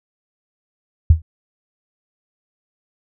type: tone with exponential decay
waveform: sine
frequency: 80.4 Hz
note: E2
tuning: 43 cents flat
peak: -3 dBFS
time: 1.1-1.22 s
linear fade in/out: 5 ms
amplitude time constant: 26 ms
effects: none